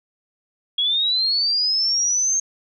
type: linear sweep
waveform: sine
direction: up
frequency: 3298 to 6430 Hz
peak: -17 dBFS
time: 0.78-2.4 s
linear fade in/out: 5 ms
effects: none